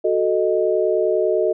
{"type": "chord", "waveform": "sine", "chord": "D# diminished", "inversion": "first", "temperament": "equal", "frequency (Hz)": [370, 440, 622.3], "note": ["F#4", "A4", "D#5"], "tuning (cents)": [0, 0, 0], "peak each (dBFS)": -20, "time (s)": [0.04, 1.53], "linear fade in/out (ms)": 10, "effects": []}